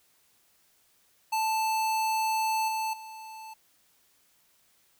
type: tone with level steps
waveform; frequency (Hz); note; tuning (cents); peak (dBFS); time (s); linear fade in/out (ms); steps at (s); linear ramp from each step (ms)
square; 880; A5; 0; -26 / -29 / -42; 1.32-3.54; 10; 2.68 / 2.93; 5
effects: white hiss -66 dBFS RMS until 4.99 s